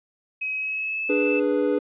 sine tone with pitch glide, 2543 to 2634 Hz, D#7 to E7, +37 to -2 cents, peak -25 dBFS, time 0.41-1.4 s, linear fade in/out 10 ms, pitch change +61 cents, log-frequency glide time 0.54-1.2 s
triangle chord, G# diminished, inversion second, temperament equal, 293.7 / 415.3 / 493.9 Hz, D4 / G#4 / B4, 0 / 0 / 0 cents, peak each -22 dBFS, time 1.09-1.79 s, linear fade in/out 10 ms
effects resampled to 8000 Hz

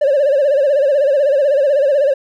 triangle tone with vibrato, 563 Hz, C#5, 27 cents sharp, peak -7 dBFS, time 0.01-2.14 s, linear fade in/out 10 ms, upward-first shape sine, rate 16 Hz, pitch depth 110 cents each way, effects tanh soft clip ceiling -6 dBFS

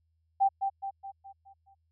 sine tone with echo, 784 Hz, G5, in tune, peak -20 dBFS, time 0.4-0.49 s, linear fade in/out 20 ms, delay 210 ms, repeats 6, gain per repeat -6 dB, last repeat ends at 1.75 s, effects added 81 Hz sine -70 dBFS peak until 1.91 s

